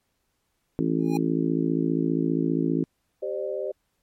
harmonic tone, 55 Hz, A1, in tune, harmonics 3 / 4 / 5 / 6 / 7 / 8, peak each -27 / -33 / -25 / -27 / -32 / -35 dBFS, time 0.79-2.84 s, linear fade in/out 0 ms
square tone with exponential growth, 819 Hz, G#5, 24 cents flat, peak -29 dBFS, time 0.99-1.17 s, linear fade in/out 2 ms, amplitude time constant 39 ms
sine chord, G suspended fourth, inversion none, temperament equal with one note detuned, 392 / 523.3 / 601.1 Hz, G4 / C5 / D5, 0 / 0 / +40 cents, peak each -31 dBFS, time 3.22-3.72 s, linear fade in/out 10 ms
effects pink hiss -74 dBFS RMS until 4.02 s + MP3 64 kbps

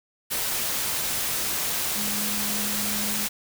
sine tone in noise, 207.7 Hz, G#3, in tune, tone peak -33 dBFS, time 1.95-3.27 s, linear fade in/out 20 ms, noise white, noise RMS -27 dBFS, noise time 0.3-3.29 s, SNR -9 dB, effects none

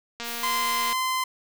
click train, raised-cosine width 0.2 ms, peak -17 dBFS, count 172, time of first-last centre 0.2-0.928 s, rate 235 Hz
blue noise, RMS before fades -36 dBFS, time 0.23-0.95 s, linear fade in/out 50 ms
sawtooth tone, 1033 Hz, C6, 22 cents flat, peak -20 dBFS, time 0.43-1.24 s, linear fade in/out 5 ms
effects none

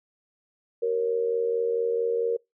sine tone with amplitude modulation, 466.3 Hz, A#4, 1 cent sharp, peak -19 dBFS, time 0.82-2.37 s, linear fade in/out 10 ms, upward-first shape sine, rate 84.5 Hz, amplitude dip 70%, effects noise-tail reverb RT60 0.2 s tail -26 dB re dry

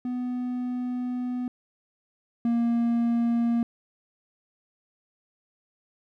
triangle tone pair in turn, 248.4 / 234.5 Hz, B3 / A#3, +10 / +11 cents, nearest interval minor second, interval 99 cents, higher first, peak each -25 / -19 dBFS, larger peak second, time 0.05-1.48 / 2.45-3.63 s, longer first, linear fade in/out 2 ms, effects none

